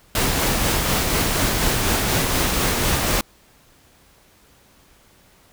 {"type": "noise with tremolo", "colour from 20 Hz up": "pink", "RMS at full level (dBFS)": -19, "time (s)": [0.15, 3.21], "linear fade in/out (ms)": 2, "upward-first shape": "sine", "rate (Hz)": 4.1, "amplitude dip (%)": 25, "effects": ["pink hiss -54 dBFS RMS until 5.52 s"]}